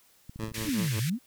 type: clicks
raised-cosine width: 5 ms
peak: -30 dBFS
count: 10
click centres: 0.295 / 0.36 / 0.393 / 0.436 / 0.483 / 0.517 / 0.582 / 0.616 / 0.65 / 0.69 s
type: tone with tremolo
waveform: 15% pulse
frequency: 110 Hz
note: A2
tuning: in tune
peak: -25 dBFS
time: 0.39-1 s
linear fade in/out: 5 ms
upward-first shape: triangle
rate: 5.4 Hz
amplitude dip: 100%
type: band-pass noise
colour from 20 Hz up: pink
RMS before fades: -38 dBFS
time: 0.54-1.1 s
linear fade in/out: 5 ms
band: 1600 to 16000 Hz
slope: 48 dB/octave
type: exponential two-way sweep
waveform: sine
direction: down then up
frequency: 347.8 to 100 to 272.7 Hz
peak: -26 dBFS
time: 0.64-1.19 s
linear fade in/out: 50 ms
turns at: 0.98 s
effects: white hiss -62 dBFS RMS until 1.26 s